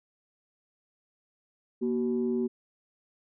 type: tone pair together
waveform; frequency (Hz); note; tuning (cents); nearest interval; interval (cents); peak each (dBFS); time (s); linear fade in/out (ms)
sine; 237.7 / 377.3; A#3 / F#4; +34 / +34; minor sixth; 800; -27 / -28; 1.81-2.48; 20
effects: tanh soft clip ceiling -19 dBFS